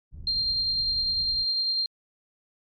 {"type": "low-pass noise", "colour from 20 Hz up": "pink", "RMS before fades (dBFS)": -41, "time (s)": [0.11, 1.46], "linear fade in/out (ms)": 50, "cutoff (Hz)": 100, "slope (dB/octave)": 12}
{"type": "tone with tremolo", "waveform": "sine", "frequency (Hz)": 4186, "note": "C8", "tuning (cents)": 0, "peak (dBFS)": -22, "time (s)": [0.27, 1.86], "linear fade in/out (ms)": 2, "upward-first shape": "sine", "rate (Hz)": 10, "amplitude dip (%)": 25}
{"effects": ["MP3 96 kbps"]}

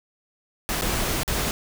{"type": "noise with dropouts", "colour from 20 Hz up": "pink", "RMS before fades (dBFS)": -25, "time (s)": [0.69, 1.51], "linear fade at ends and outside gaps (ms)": 0, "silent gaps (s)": [[0.811, 0.82], [1.233, 1.278]], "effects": []}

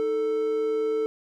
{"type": "tone pair together", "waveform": "triangle", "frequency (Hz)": [311.8, 441], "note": ["D#4", "A4"], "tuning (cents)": [4, 4], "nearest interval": "tritone", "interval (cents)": 600, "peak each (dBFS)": [-33, -21], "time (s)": [0, 1.06], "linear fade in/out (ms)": 0, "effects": []}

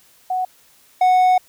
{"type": "tone pair in turn", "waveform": ["sine", "triangle"], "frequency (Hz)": [740, 736.9], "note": ["F#5", "F#5"], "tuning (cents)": [0, -7], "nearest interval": "unison", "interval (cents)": 7, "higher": "first", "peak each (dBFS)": [-18, -9], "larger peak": "second", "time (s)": [[0.3, 0.45], [1.01, 1.38]], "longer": "second", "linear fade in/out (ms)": 5, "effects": ["white hiss -53 dBFS RMS until 1.48 s"]}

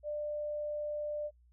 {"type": "tone", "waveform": "sine", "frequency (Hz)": 595, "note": "D5", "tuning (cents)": 22, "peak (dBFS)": -34, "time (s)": [0.03, 1.31], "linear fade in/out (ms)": 50, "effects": ["noise-tail reverb RT60 0.1 s tail -23 dB re dry", "added 60 Hz sine -61 dBFS peak until 1.52 s"]}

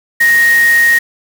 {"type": "tone in noise", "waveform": "sine", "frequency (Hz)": 1869, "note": "A#6", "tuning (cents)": 4, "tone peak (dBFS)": -6, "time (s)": [0.2, 0.99], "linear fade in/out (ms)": 10, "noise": "white", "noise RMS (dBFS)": -22, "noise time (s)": [0.2, 0.99], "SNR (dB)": 13, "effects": []}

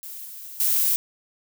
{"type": "noise with level steps", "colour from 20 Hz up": "violet", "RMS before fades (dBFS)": [-37, -39, -21], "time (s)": [0.03, 0.96], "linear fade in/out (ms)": 0, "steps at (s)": [0.25, 0.6], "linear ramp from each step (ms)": 2, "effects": []}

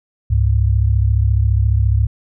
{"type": "tone pair together", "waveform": "sine", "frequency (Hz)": [68.4, 102.9], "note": ["C#2", "G#2"], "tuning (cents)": [-23, -16], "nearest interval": "perfect fifth", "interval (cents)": 707, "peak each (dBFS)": -14, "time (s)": [0.3, 2.07], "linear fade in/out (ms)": 10, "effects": []}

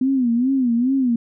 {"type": "tone with vibrato", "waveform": "sine", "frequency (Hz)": 251, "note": "B3", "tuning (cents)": 28, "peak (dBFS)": -15, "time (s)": [0.01, 1.16], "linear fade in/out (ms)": 5, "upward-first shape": "sine", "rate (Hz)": 2.4, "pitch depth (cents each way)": 140, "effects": []}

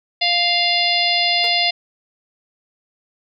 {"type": "harmonic tone", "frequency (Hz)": 698.5, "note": "F5", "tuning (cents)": 0, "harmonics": [1, 3, 4, 5, 6, 7], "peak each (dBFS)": [-22, -22, -22, -22, -22, -22], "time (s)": [0.21, 1.71], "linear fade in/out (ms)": 10}
{"type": "tone with exponential decay", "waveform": "sawtooth", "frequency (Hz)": 466.2, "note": "A#4", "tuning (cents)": 0, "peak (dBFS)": -25, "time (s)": [1.44, 1.57], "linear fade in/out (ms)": 1, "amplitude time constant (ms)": 27}
{"effects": []}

